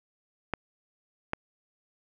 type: clicks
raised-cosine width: 0.5 ms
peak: -13 dBFS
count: 2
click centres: 0.537 / 1.334 s
effects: none